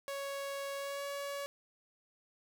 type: tone with pitch glide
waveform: sawtooth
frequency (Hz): 556 to 563.8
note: C#5 to C#5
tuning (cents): +5 to +29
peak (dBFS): -34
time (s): 0.08-1.46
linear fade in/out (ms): 0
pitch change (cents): +24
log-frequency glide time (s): 0.76-1.06
effects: none